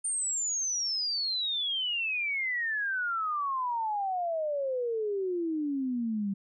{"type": "exponential sweep", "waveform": "sine", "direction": "down", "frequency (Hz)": [9030, 193.3], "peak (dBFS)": -28, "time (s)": [0.04, 6.34], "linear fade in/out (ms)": 10, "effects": []}